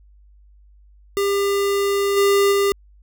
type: tone with level steps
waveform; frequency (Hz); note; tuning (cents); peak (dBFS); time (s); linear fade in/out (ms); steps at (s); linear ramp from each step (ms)
square; 400; G4; +35; -18 / -14 / -16; 1.17-2.72; 0; 2.16 / 2.51; 20
effects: added 50 Hz sine -47 dBFS peak until 3.02 s